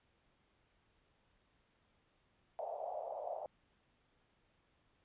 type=band-pass noise; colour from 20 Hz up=white; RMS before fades=-43 dBFS; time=2.59-3.46 s; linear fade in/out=0 ms; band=560 to 740 Hz; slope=48 dB/octave; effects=pink hiss -75 dBFS RMS until 5.04 s + resampled to 8000 Hz